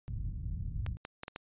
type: low-pass noise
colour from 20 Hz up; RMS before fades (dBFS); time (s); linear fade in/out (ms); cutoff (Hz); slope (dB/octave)
white; -37; 0.08-0.97; 0; 120; 24
type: clicks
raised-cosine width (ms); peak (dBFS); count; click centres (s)
0.3; -24; 5; 0.864 / 1.051 / 1.234 / 1.281 / 1.361
effects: resampled to 8000 Hz